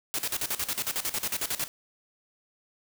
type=noise with tremolo; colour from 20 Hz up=white; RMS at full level=-29 dBFS; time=0.14-1.68 s; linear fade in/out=0 ms; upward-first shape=square; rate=11 Hz; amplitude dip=80%; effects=none